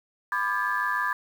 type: tone cluster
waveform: sine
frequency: 1000 / 1187 / 1612 / 1718 Hz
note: B5 / D6 / G6 / A6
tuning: +21 / +18 / +48 / -42 cents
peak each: -29 dBFS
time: 0.32-1.13 s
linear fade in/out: 2 ms
effects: tanh soft clip ceiling -15 dBFS + 8-bit